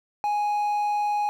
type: tone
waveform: triangle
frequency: 830.6 Hz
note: G#5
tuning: in tune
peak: -20 dBFS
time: 0.24-1.29 s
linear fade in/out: 0 ms
effects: 9-bit